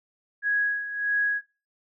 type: tone with tremolo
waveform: sine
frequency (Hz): 1661.2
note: G#6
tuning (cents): 0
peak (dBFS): -20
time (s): 0.42-1.42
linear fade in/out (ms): 50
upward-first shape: sine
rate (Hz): 1.6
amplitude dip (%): 70
effects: noise-tail reverb RT60 0.3 s tail -18 dB re dry